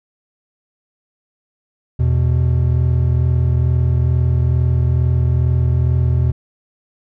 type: tone pair together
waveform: triangle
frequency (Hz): 82.14 / 124.4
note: E2 / B2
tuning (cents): -6 / +13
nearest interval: perfect fifth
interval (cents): 719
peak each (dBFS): -13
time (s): 1.99-6.32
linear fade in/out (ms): 10
effects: none